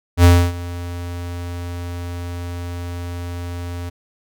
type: tone with ADSR envelope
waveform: square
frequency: 87.31 Hz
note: F2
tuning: in tune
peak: -6 dBFS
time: 0.17-3.9 s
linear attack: 71 ms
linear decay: 280 ms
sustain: -20 dB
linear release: 14 ms
effects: none